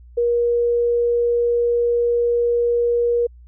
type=tone; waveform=sine; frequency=475.8 Hz; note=A#4; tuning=35 cents sharp; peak=-15 dBFS; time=0.17-3.27 s; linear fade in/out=10 ms; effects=added 60 Hz sine -41 dBFS peak until 3.47 s